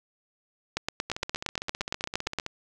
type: two click trains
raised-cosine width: 0.2 ms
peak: -10 / -16 dBFS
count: 15 / 22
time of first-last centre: 0.77-2.387 / 1.1-2.464 s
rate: 8.66 / 15.4 Hz
effects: none